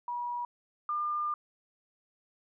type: tone pair in turn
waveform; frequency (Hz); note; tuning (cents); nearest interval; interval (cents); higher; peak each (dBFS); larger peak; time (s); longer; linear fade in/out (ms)
sine; 965 / 1202.3; B5 / D6; -40 / +40; major third; 380; second; -32 / -29; second; 0.08-0.45 / 0.89-1.34; second; 2
effects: none